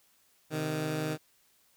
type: tone pair together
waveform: 15% pulse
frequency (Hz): 130 / 154.78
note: C3 / D#3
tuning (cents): -11 / -9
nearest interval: minor third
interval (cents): 302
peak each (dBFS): -32 / -25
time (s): 0.5-1.18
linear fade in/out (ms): 50
effects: white hiss -67 dBFS RMS until 1.76 s